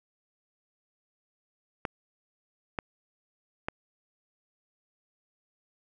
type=clicks; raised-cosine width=0.5 ms; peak=-15 dBFS; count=3; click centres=1.852 / 2.788 / 3.685 s; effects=none